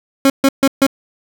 30% pulse tone bursts, 272.3 Hz, C#4, 31 cents flat, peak -5 dBFS, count 4, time 0.25-0.866 s, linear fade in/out 2 ms, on 49 ms, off 140 ms, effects none

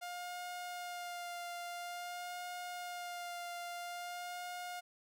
sawtooth tone with vibrato, 706 Hz, F5, 19 cents sharp, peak -38 dBFS, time 0.01-4.81 s, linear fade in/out 20 ms, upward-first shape sine, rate 0.49 Hz, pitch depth 20 cents each way, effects none

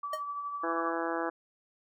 sine tone with tremolo, 1153 Hz, D6, 32 cents flat, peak -32 dBFS, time 0.03-0.92 s, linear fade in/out 5 ms, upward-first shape triangle, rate 12 Hz, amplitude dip 45%
square tone with exponential decay, 620 Hz, D#5, 6 cents flat, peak -31 dBFS, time 0.13-0.23 s, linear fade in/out 5 ms, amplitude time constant 20 ms
harmonic tone, 166.4 Hz, E3, 17 cents sharp, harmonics 2 / 3 / 4 / 5 / 6 / 7 / 8 / 9 / 10, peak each -35 / -37 / -38 / -39 / -40 / -40 / -41 / -42 / -42 dBFS, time 0.63-1.3 s, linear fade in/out 10 ms
effects none

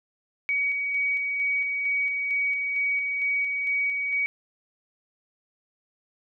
sine tone with tremolo, 2259 Hz, C#7, 32 cents sharp, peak -22 dBFS, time 0.49-4.26 s, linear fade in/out 0 ms, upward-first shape square, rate 2.2 Hz, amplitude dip 30%, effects none

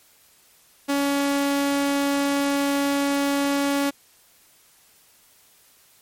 sawtooth tone, 281.3 Hz, C#4, 26 cents sharp, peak -16 dBFS, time 0.88-3.91 s, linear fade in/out 20 ms, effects white hiss -56 dBFS RMS until 6.01 s + MP3 64 kbps

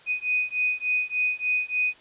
sine beating tone pair, 2490 / 2493.4 Hz, D#7 / D#7, +1 / +3 cents, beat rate 3.4 Hz, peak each -26 dBFS, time 0.06-1.94 s, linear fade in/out 50 ms, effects white hiss -52 dBFS RMS until 2 s + resampled to 8000 Hz

